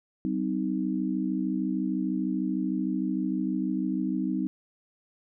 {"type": "tone cluster", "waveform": "sine", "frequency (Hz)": [191.4, 257.8, 311.2], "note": ["G3", "C4", "D#4"], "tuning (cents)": [-41, -26, 0], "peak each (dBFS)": -30, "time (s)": [0.25, 4.47], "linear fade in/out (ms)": 0, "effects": []}